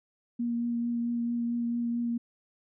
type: tone with vibrato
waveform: sine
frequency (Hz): 236.4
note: A#3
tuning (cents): +24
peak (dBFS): -27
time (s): 0.39-2.18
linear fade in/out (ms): 10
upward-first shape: triangle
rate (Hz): 4.5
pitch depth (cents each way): 15
effects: none